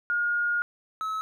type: tone pair in turn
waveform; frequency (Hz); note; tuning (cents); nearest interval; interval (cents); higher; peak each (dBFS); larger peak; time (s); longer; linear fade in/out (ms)
sine / triangle; 1427 / 1291.6; F6 / E6; +37 / -36; major second; 173; first; -23 / -26; first; 0.1-0.62 / 1.01-1.21; first; 0
effects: none